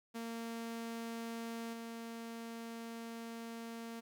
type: tone with level steps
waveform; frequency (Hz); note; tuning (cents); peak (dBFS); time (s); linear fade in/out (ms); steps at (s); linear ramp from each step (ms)
sawtooth; 229.9; A#3; -24; -37 / -40; 0.14-4.01; 20; 1.73; 5
effects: 13-bit